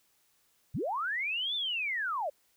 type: linear two-way sweep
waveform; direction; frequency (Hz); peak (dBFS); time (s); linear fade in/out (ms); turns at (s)
sine; up then down; 73.8 to 3592 to 533; -30; 0.74-2.3; 10; 1.55
effects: white hiss -70 dBFS RMS until 2.56 s

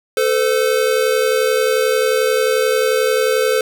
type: tone pair together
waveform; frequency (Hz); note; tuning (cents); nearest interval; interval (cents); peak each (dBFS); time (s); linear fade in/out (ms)
square; 440 / 511.3; A4 / C5; 0 / -40; minor third; 260; -17; 0.17-3.61; 2
effects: none

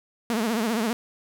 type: tone with vibrato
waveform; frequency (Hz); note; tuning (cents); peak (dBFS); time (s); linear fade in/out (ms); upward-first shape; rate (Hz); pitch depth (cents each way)
sawtooth; 224.7; A3; +37; -19; 0.3-0.93; 0; triangle; 15; 150
effects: none

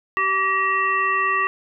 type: harmonic tone with a mistuned harmonic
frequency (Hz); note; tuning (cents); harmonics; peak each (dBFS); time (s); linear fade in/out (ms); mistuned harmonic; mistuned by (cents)
385.2; G4; -30; 1 / 3 / 5 / 7; -31 / -20 / -22 / -27; 0.17-1.47; 0; 5; -23
effects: none

